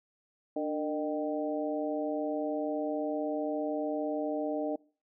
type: tone cluster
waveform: sine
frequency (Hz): 296.6 / 458.8 / 612 / 778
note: D4 / A#4 / D#5 / G5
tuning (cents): +17 / -28 / -29 / -13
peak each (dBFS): -33 / -37 / -34 / -40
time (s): 0.56-4.76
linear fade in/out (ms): 5
effects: noise-tail reverb RT60 0.4 s tail -23 dB re dry